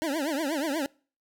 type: tone with vibrato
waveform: 25% pulse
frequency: 298.5 Hz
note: D4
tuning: 28 cents sharp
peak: -23 dBFS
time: 0.02-0.86 s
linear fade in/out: 0 ms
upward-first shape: triangle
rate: 8.3 Hz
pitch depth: 230 cents each way
effects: noise-tail reverb RT60 0.4 s tail -25 dB re dry